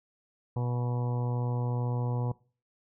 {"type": "harmonic tone with a mistuned harmonic", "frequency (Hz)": 122.1, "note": "B2", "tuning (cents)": -19, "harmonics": [1, 2, 3, 4, 5, 6, 7, 8, 9], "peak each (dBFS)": [-28, -40, -44, -40, -49, -46, -45, -45, -55], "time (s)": [0.56, 2.32], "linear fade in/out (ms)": 5, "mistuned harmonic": 9, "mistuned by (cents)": 24, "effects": ["noise-tail reverb RT60 0.4 s tail -22 dB re dry"]}